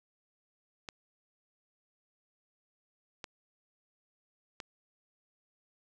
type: clicks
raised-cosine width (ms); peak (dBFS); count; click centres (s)
0.2; -23; 3; 0.888 / 3.242 / 4.602
effects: none